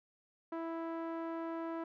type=tone with low-pass filter; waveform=sawtooth; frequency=329.6 Hz; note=E4; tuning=in tune; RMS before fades=-40 dBFS; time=0.52-1.84 s; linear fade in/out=5 ms; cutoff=1200 Hz; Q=1.3; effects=none